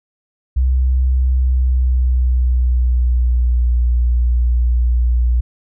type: tone with pitch glide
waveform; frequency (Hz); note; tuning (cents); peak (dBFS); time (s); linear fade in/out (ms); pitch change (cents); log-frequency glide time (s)
sine; 64.1 to 60.15; C2 to B1; -35 to -45; -11; 0.56-5.41; 10; -110; 1.26-3.72
effects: none